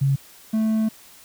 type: tone pair in turn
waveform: sine / triangle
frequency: 137.4 / 219.4 Hz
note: C#3 / A3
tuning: -15 / -5 cents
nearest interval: minor sixth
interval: 810 cents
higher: second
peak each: -16 dBFS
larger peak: neither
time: 0.01-0.16 / 0.53-0.89 s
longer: second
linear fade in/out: 10 ms
effects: white hiss -48 dBFS RMS until 1.24 s